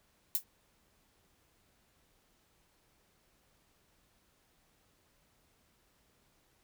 violet noise with exponential decay, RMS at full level -26 dBFS, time 0.35-0.44 s, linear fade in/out 0 ms, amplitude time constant 18 ms, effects pink hiss -71 dBFS RMS until 6.63 s

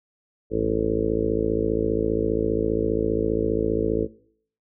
harmonic tone with a mistuned harmonic, 55 Hz, A1, in tune, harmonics 1 / 2 / 3 / 4 / 5 / 6 / 7 / 8 / 9 / 10, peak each -32 / -33 / -35 / -32 / -32 / -27 / -32 / -24 / -30 / -35 dBFS, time 0.5-4.08 s, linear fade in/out 50 ms, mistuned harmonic 2, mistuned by -51 cents, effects noise-tail reverb RT60 0.6 s tail -20 dB re dry

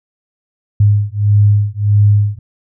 sine beating tone pair, 102.5 / 104.1 Hz, G#2 / G#2, -22 / +5 cents, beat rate 1.6 Hz, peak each -11 dBFS, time 0.8-2.39 s, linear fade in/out 5 ms, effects none

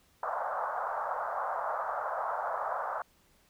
pink band-pass noise, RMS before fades -34 dBFS, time 0.23-3.02 s, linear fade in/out 2 ms, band 590 to 1400 Hz, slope 48 dB/octave, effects pink hiss -66 dBFS RMS until 3.49 s

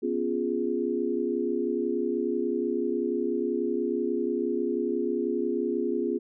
sine chord, C# dominant seventh, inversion third, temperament equal, 246.9 / 277.2 / 349.2 / 415.3 Hz, B3 / C#4 / E#4 / G#4, 0 / 0 / 0 / 0 cents, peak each -31 / -33 / -29 / -30 dBFS, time 0.02-6.19 s, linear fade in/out 20 ms, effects none

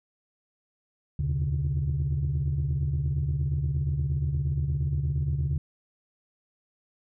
sine tone cluster, 75.9 / 84.4 / 124 / 141.1 Hz, D#2 / E2 / B2 / C#3, -42 / +41 / +7 / +31 cents, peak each -28 / -32 / -32 / -26 dBFS, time 1.19-5.58 s, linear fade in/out 5 ms, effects tanh soft clip ceiling -19 dBFS

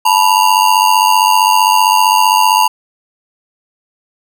square ring-modulated tone, 934 Hz, A#5, 3 cents sharp, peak -5 dBFS, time 0.05-2.68 s, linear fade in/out 10 ms, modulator 47.7 Hz, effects none

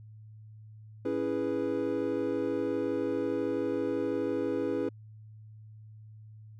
triangle chord, C# minor seventh, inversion none, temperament equal, 277.2 / 329.6 / 415.3 / 493.9 Hz, C#4 / E4 / G#4 / B4, 0 / 0 / 0 / 0 cents, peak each -32 dBFS, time 1.05-4.89 s, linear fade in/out 5 ms, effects added 108 Hz sine -47 dBFS peak until 6.59 s

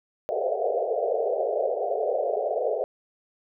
pink band-pass noise, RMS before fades -26 dBFS, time 0.29-2.84 s, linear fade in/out 0 ms, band 410 to 730 Hz, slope 96 dB/octave, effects none

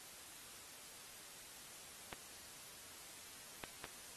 clicks, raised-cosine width 0.3 ms, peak -28 dBFS, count 3, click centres 2.128 / 3.638 / 3.842 s, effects white hiss -55 dBFS RMS until 4.16 s + AAC 32 kbps

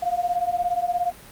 sine beating tone pair, 698.5 / 715.5 Hz, F5 / F5, 0 / +42 cents, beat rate 17 Hz, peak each -24 dBFS, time 0.02-1.12 s, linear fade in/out 10 ms, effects pink hiss -45 dBFS RMS until 1.31 s + Opus 48 kbps

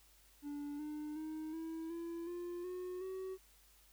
triangle tone with pitch steps, 290 / 301.1 / 312.6 / 324.6 / 337 / 349.9 / 363.3 / 377.2 Hz, D4 / D4 / D#4 / E4 / E4 / F4 / F#4 / F#4, -22 / +43 / +8 / -27 / +38 / +3 / -32 / +33 cents, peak -39 dBFS, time 0.42-3.38 s, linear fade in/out 50 ms, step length 370 ms, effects added 50 Hz sine -68 dBFS peak until 3.92 s + white hiss -67 dBFS RMS until 3.92 s

